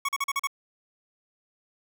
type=tone bursts; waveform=25% pulse; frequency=1112 Hz; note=C#6; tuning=5 cents sharp; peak=-21 dBFS; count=6; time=0.05-0.472 s; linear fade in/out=5 ms; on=37 ms; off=40 ms; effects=none